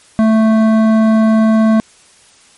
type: tone with hard clipping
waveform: sine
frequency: 220.4 Hz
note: A3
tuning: 3 cents sharp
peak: -9 dBFS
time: 0.19-1.8 s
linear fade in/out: 0 ms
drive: 12 dB
effects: white hiss -46 dBFS RMS until 2.57 s + MP3 48 kbps